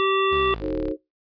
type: harmonic tone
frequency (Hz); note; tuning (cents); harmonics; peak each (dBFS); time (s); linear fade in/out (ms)
387.6; G4; -20; 1 / 3 / 5 / 7 / 9; -21 / -22 / -33 / -29 / -31; 0-0.54; 0
type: exponential sweep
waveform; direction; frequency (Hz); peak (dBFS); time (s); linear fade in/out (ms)
sawtooth; down; 77.8 to 32.67; -28; 0.31-0.92; 20
type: chord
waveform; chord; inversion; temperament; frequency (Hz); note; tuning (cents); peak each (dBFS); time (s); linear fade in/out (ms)
sine; D# diminished seventh; none; just; 311.1 / 373.4 / 448 / 537.6; D#4 / F#4 / A4 / C5; 0 / +16 / +31 / +47; -27 / -31 / -30 / -30; 0.6-0.97; 50
effects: noise-tail reverb RT60 0.2 s tail -22 dB re dry + resampled to 11025 Hz